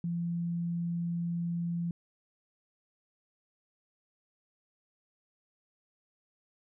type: tone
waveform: sine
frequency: 170.9 Hz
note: F3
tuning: 37 cents flat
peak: -30 dBFS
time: 0.04-1.91 s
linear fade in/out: 2 ms
effects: none